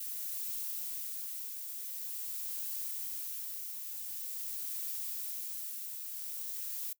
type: noise with tremolo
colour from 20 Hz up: violet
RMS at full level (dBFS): -38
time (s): 0-6.93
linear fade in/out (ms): 5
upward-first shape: triangle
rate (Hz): 0.46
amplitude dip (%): 40
effects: noise-tail reverb RT60 0.1 s tail -21 dB re dry